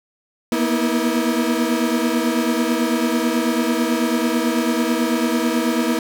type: tone cluster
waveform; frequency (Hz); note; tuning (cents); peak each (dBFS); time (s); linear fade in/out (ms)
35% pulse; 235.2 / 244.3 / 323; A#3 / B3 / E4; +16 / -19 / -35; -20; 0.52-5.99; 2
effects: none